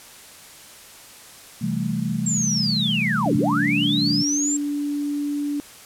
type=chord; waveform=sine; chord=A minor seventh; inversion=first; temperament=equal with one note detuned; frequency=128.71 / 164.81 / 196 / 220 Hz; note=C3 / E3 / G3 / A3; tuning=-28 / 0 / 0 / 0 cents; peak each=-29 / -27 / -27 / -26 dBFS; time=1.61-4.23 s; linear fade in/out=10 ms
type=linear two-way sweep; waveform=sine; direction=down then up; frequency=7530 to 93.8 to 7530 Hz; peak=-21 dBFS; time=2.26-4.57 s; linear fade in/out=5 ms; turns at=3.36 s
type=tone; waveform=sine; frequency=289.6 Hz; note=D4; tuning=24 cents flat; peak=-22 dBFS; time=3.26-5.6 s; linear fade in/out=0 ms
effects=white hiss -44 dBFS RMS until 5.85 s + low-pass 12000 Hz 12 dB/octave